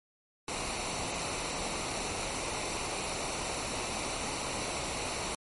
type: noise with comb filter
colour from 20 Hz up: pink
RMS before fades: -35 dBFS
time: 0.48-5.35 s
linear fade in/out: 2 ms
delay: 0.6 ms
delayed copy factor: -0.55
effects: MP3 48 kbps